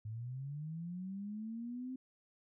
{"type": "linear sweep", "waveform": "sine", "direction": "up", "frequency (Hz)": [105, 261.6], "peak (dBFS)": -40, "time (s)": [0.05, 1.96], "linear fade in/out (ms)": 5, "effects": []}